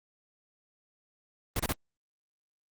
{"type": "noise bursts", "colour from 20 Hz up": "pink", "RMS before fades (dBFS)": -29, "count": 3, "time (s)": [1.56, 1.725], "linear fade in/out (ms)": 2, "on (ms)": 35, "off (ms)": 30, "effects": ["Opus 24 kbps"]}